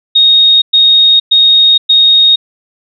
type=tone bursts; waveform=sine; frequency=3729 Hz; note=A#7; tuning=in tune; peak=-3 dBFS; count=4; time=0.15-2.36 s; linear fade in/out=10 ms; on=470 ms; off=110 ms; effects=none